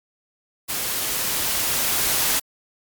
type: noise with level ramp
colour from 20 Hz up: white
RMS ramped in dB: -26 to -20 dBFS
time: 0.68-2.4 s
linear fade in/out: 20 ms
effects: Opus 48 kbps